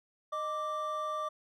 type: tone pair together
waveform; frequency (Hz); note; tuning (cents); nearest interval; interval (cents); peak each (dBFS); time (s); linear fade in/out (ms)
triangle; 617.3 / 1174.7; D#5 / D6; -14 / 0; major seventh; 1114; -36 / -32; 0.32-1.29; 10
effects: none